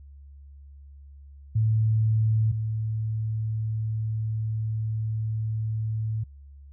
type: tone pair in turn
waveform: sine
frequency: 110 / 110 Hz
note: A2 / A2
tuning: 0 / 0 cents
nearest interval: unison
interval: 0 cents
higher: neither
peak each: -19 / -25 dBFS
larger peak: first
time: 1.55-2.52 / 2.52-6.24 s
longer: second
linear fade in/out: 10 ms
effects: added 70 Hz sine -44 dBFS peak until 6.72 s